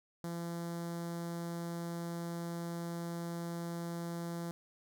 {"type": "tone with notch filter", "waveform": "sawtooth", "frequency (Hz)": 170, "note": "F3", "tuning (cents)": -46, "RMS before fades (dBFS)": -40, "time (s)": [0.24, 4.51], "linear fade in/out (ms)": 0, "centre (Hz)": 2600, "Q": 1, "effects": []}